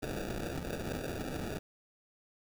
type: noise with sample-and-hold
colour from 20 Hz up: white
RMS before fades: -38 dBFS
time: 0.02-1.59 s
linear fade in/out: 10 ms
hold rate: 1050 Hz
effects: none